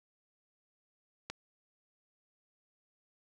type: click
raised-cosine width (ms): 0.2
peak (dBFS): -21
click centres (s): 1.3
effects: none